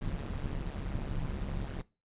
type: noise with amplitude modulation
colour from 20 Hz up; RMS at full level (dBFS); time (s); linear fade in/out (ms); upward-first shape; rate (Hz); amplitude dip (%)
brown; -32; 0.01-1.82; 10; sine; 139; 85
effects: noise-tail reverb RT60 0.3 s tail -21 dB re dry + resampled to 8000 Hz